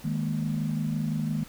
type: chord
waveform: sine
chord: D# suspended fourth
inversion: none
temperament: just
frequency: 155.56 / 207.4 / 233.3 Hz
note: D#3 / G#3 / A#3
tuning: 0 / -2 / +2 cents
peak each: -28 / -31 / -31 dBFS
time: 0.04-1.44 s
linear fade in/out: 10 ms
effects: tanh soft clip ceiling -17 dBFS + pink hiss -49 dBFS RMS until 1.48 s